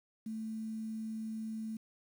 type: tone with quantisation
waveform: sine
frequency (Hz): 220.3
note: A3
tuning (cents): +2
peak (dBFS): -37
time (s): 0.26-1.77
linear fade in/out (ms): 5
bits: 10
effects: none